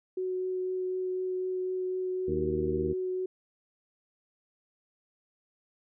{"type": "tone with vibrato", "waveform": "sine", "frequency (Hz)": 370, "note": "F#4", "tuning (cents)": 0, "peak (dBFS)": -29, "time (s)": [0.17, 3.26], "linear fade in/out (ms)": 5, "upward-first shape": "triangle", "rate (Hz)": 4, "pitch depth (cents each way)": 9}
{"type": "harmonic tone", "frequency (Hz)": 77.78, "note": "D#2", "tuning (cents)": 0, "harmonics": [1, 2, 3, 4, 5, 6], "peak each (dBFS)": [-37, -37, -37, -37, -37, -37], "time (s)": [2.27, 2.94], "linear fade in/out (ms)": 20}
{"effects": []}